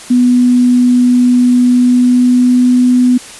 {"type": "tone with pitch glide", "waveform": "sine", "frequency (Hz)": [246.9, 249], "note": ["B3", "B3"], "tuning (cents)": [0, 14], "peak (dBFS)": -5, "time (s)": [0.1, 3.18], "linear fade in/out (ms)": 10, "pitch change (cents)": 14, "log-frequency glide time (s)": [1.64, 2.71], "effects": ["white hiss -31 dBFS RMS until 3.39 s", "resampled to 24000 Hz"]}